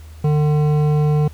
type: tone with hard clipping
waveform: triangle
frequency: 150 Hz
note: D3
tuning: 37 cents sharp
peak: -15 dBFS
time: 0.24-1.28 s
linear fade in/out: 5 ms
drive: 15 dB
effects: added 78 Hz sine -35 dBFS peak until 1.33 s + pink hiss -49 dBFS RMS until 1.33 s